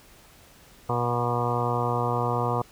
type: harmonic tone with a mistuned harmonic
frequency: 120.7 Hz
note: B2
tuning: 39 cents flat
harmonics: 1 / 2 / 3 / 4 / 5 / 6 / 7 / 8 / 9 / 10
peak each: -28 / -35 / -35 / -30 / -38 / -31 / -36 / -31 / -33 / -34 dBFS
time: 0.89-2.62 s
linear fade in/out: 5 ms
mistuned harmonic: 7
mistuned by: -22 cents
effects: pink hiss -53 dBFS RMS until 2.71 s